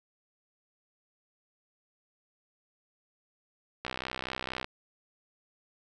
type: click train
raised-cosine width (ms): 0.3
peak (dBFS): -18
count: 52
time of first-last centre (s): 3.85-4.644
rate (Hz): 64.2
effects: none